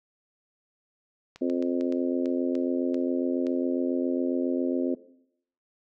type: clicks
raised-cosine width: 0.2 ms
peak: -27 dBFS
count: 9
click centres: 1.36 / 1.499 / 1.625 / 1.81 / 1.924 / 2.258 / 2.553 / 2.944 / 3.468 s
type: harmonic tone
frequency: 87.31 Hz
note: F2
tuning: in tune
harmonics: 3 / 4 / 5 / 6 / 7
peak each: -26 / -29 / -35 / -34 / -37 dBFS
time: 1.41-4.95 s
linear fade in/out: 10 ms
effects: noise-tail reverb RT60 0.7 s tail -17 dB re dry